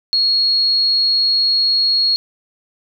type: tone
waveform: sine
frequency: 4309 Hz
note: C#8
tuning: 50 cents flat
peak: -12 dBFS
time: 0.13-2.16 s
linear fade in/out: 0 ms
effects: none